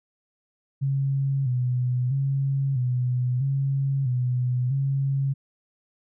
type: tone with vibrato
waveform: sine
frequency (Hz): 130.81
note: C3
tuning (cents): 0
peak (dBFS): -21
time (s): 0.81-5.34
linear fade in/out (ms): 20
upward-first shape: square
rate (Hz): 0.77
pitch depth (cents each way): 80
effects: none